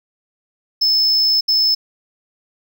triangle tone bursts at uneven times, 5240 Hz, E8, 11 cents flat, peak -11 dBFS, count 2, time 0.81-1.41 / 1.48-1.75 s, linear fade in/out 10 ms, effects none

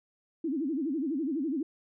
sine tone with vibrato, 293.7 Hz, D4, in tune, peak -28 dBFS, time 0.44-1.63 s, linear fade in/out 5 ms, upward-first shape sine, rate 12 Hz, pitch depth 240 cents each way, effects none

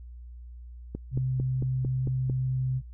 click train, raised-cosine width 3 ms, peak -20 dBFS, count 7, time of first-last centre 0.95-2.298 s, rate 4.45 Hz
sine tone, 129.6 Hz, C3, 16 cents flat, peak -25 dBFS, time 1.11-2.82 s, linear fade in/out 50 ms
effects noise-tail reverb RT60 0.1 s tail -26 dB re dry + added 60 Hz sine -41 dBFS peak until 2.93 s

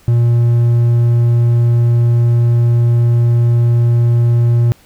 triangle tone, 118.5 Hz, A#2, 29 cents sharp, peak -6 dBFS, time 0.08-4.72 s, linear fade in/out 0 ms, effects pink hiss -48 dBFS RMS until 4.85 s

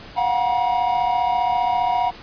triangle tone cluster, 713 / 748 / 957 Hz, F5 / F#5 / A#5, +36 / +19 / +45 cents, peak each -20 dBFS, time 0.16-2.11 s, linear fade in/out 20 ms, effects pink hiss -40 dBFS RMS until 2.22 s + resampled to 11025 Hz

